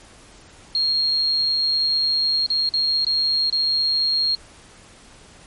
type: tone with dropouts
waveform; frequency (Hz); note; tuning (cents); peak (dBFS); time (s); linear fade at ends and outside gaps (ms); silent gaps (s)
sine; 4250; C8; +26; -17; 0.75-4.35; 1; 2.463-2.502 / 2.69-2.738 / 3.047-3.067 / 3.498-3.526
effects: pink hiss -47 dBFS RMS until 5.46 s + MP3 48 kbps